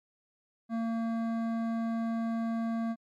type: tone with hard clipping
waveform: sine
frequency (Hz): 228.1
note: A#3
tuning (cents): -37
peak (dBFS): -31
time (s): 0.69-2.96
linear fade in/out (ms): 50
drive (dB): 12
effects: MP3 64 kbps